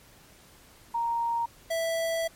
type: tone pair in turn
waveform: sine / square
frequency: 932.3 / 659.2 Hz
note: A#5 / E5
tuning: 0 / 0 cents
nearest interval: tritone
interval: 600 cents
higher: first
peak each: -25 / -27 dBFS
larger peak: first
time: 0.94-1.46 / 1.7-2.28 s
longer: second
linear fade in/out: 10 ms
effects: pink hiss -55 dBFS RMS until 2.35 s + MP3 64 kbps

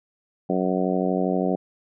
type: harmonic tone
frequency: 92.5 Hz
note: F#2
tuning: in tune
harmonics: 2 / 3 / 4 / 5 / 6 / 7 / 8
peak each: -25 / -27 / -28 / -29 / -30 / -30 / -31 dBFS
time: 0.49-1.56 s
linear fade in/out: 10 ms
effects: none

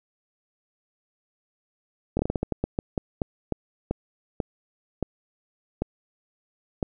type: slowing click train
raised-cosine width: 2 ms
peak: -11 dBFS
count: 18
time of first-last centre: 2.17-6.828 s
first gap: 22 ms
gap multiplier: 1.27
effects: none

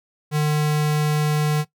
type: tone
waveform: square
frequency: 150.8 Hz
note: D3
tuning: 46 cents sharp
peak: -18 dBFS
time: 0.31-1.65 s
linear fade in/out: 50 ms
effects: noise-tail reverb RT60 0.1 s tail -17 dB re dry

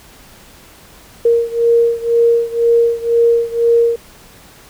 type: beating tone pair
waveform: sine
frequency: 466.2 / 468.2 Hz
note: A#4 / A#4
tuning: 0 / +8 cents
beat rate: 2 Hz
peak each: -12 / -14 dBFS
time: 1.25-3.96 s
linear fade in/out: 5 ms
effects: pink hiss -42 dBFS RMS until 4.69 s

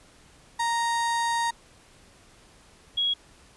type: tone pair in turn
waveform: 35% pulse / sine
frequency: 932.3 / 3316 Hz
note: A#5 / G#7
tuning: 0 / -3 cents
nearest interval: octave + minor seventh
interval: 2197 cents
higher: second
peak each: -22 dBFS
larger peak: neither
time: 0.59-1.51 / 2.97-3.14 s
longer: first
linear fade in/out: 10 ms
effects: pink hiss -55 dBFS RMS until 3.56 s + resampled to 24000 Hz

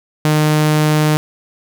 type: tone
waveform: sawtooth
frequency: 152.8 Hz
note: D#3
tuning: 31 cents flat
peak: -7 dBFS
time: 0.25-1.17 s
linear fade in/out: 0 ms
effects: none

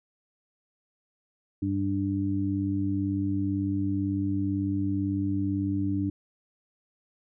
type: harmonic tone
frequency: 98 Hz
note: G2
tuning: in tune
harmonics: 1 / 2 / 3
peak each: -30 / -33 / -27 dBFS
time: 1.62-6.1 s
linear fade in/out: 5 ms
effects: none

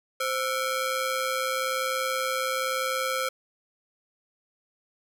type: ring-modulated tone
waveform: sawtooth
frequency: 925 Hz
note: A#5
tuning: 14 cents flat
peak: -19 dBFS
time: 0.2-3.29 s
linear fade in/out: 5 ms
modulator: 402 Hz
effects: none

